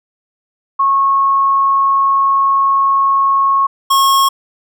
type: tone pair in turn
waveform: sine / square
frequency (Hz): 1095 / 1089.6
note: C#6 / C#6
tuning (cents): -22 / -30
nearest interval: unison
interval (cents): 8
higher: first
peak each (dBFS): -9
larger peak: neither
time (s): 0.79-3.67 / 3.9-4.29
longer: first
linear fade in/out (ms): 10
effects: none